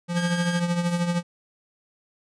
square tone with tremolo, 173.6 Hz, F3, 10 cents flat, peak -20 dBFS, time 0.08-1.23 s, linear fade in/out 50 ms, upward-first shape triangle, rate 13 Hz, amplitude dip 65%
sawtooth tone, 1616 Hz, G#6, 48 cents flat, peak -27 dBFS, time 0.16-0.6 s, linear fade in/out 10 ms
violet noise, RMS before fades -38 dBFS, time 0.84-1.01 s, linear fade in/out 20 ms
effects resampled to 22050 Hz

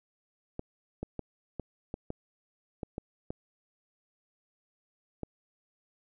clicks, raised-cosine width 2 ms, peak -22 dBFS, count 10, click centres 0.594 / 1.03 / 1.193 / 1.597 / 1.941 / 2.104 / 2.832 / 2.981 / 3.305 / 5.233 s, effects none

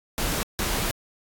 pink noise bursts at uneven times, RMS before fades -26 dBFS, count 2, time 0.18-0.43 / 0.59-0.91 s, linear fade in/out 0 ms, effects AAC 64 kbps

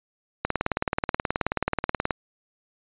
click train, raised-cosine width 0.5 ms, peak -8 dBFS, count 32, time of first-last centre 0.45-2.108 s, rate 18.7 Hz, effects resampled to 8000 Hz

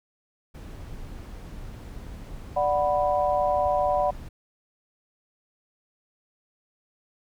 brown noise, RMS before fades -39 dBFS, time 0.54-4.29 s, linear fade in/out 10 ms
sine chord, B minor, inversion first, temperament equal, 587.3 / 740 / 987.8 Hz, D5 / F#5 / B5, 0 / 0 / 0 cents, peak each -24 / -24 / -28 dBFS, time 2.56-4.11 s, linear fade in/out 10 ms
effects none

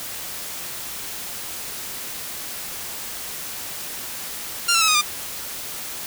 10% pulse tone with pitch steps, 1393 / 1342.4 / 1293.7 / 1246.8 / 1201.5 Hz, F6 / E6 / E6 / D#6 / D6, -5 / +31 / -33 / +3 / +39 cents, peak -7 dBFS, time 4.68-5.015 s, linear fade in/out 10 ms, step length 67 ms, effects white hiss -32 dBFS RMS until 6.06 s

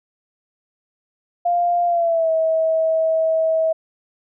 sine tone with pitch glide, 698.5 to 644.2 Hz, F5 to E5, 0 to -40 cents, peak -15 dBFS, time 1.45-3.73 s, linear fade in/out 10 ms, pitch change -140 cents, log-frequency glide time 1.86-2.31 s, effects none

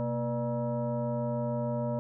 sine tone with frequency modulation, 233.3 Hz, A#3, 2 cents sharp, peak -28 dBFS, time 0-1.99 s, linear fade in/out 0 ms, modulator 360 Hz, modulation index 1.5, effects none

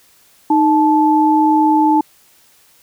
sine tone pair together, 309.3 / 871.1 Hz, D#4 / A5, -10 / -18 cents, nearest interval octave + tritone, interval 1792 cents, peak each -12 dBFS, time 0.5-2.01 s, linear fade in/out 5 ms, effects white hiss -51 dBFS RMS until 2.82 s

